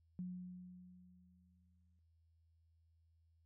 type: tone with exponential decay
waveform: sine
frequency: 180.9 Hz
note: F#3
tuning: 39 cents flat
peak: -40 dBFS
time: 0.19-1.99 s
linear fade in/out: 0 ms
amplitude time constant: 390 ms
effects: noise-tail reverb RT60 0.5 s tail -25 dB re dry + added 82 Hz sine -70 dBFS peak until 3.45 s